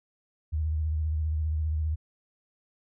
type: tone with vibrato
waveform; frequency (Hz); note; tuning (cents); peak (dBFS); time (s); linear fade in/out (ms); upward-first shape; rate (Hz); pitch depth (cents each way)
sine; 77.78; D#2; 0; -25; 0.52-1.96; 20; sine; 15; 54
effects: none